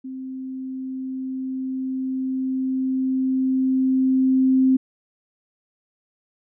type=tone with level ramp; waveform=sine; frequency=261.6 Hz; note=C4; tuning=in tune; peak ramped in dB=-30 to -13 dBFS; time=0.04-4.77 s; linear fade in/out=10 ms; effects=none